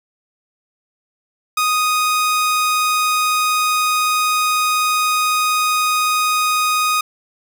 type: tone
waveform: sawtooth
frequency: 1244.5 Hz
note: D#6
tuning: in tune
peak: -11 dBFS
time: 1.57-7.01 s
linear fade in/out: 5 ms
effects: none